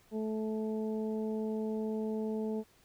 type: harmonic tone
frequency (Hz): 217.7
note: A3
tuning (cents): -18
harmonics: 1 / 2 / 3 / 4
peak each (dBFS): -34 / -36 / -47 / -50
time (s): 0.11-2.64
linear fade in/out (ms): 50
effects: pink hiss -65 dBFS RMS until 2.84 s